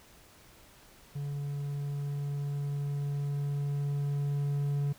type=tone with level ramp; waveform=triangle; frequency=142.8 Hz; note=D3; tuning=48 cents flat; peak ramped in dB=-31 to -25 dBFS; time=1.15-4.93 s; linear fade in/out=10 ms; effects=pink hiss -57 dBFS RMS until 4.98 s